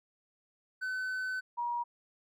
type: tone pair in turn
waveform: triangle / sine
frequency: 1515 / 954.4 Hz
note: F#6 / A#5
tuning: +40 / +41 cents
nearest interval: minor sixth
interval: 799 cents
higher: first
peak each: -31 / -31 dBFS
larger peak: neither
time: 0.81-1.41 / 1.57-1.84 s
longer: first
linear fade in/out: 20 ms
effects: none